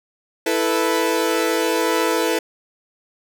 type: chord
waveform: sawtooth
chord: E suspended fourth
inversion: none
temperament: equal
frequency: 329.6 / 440 / 493.9 Hz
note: E4 / A4 / B4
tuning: 0 / 0 / 0 cents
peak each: -18 dBFS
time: 0.46-2.39 s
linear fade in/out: 5 ms
effects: none